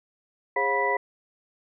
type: tone cluster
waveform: sine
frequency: 409.2 / 540 / 713 / 977 / 1978 Hz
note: G#4 / C#5 / F5 / B5 / B6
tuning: -26 / -45 / +36 / -19 / +2 cents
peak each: -29 / -30 / -31 / -26 / -27 dBFS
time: 0.56-0.97 s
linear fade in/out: 5 ms
effects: none